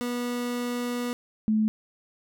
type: tone pair in turn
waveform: 30% pulse / sine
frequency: 243.3 / 216.5 Hz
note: B3 / A3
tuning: -26 / -28 cents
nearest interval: major second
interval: 202 cents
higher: first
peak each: -25 / -20 dBFS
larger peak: second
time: 0.01-1.13 / 1.48-1.68 s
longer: first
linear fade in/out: 0 ms
effects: none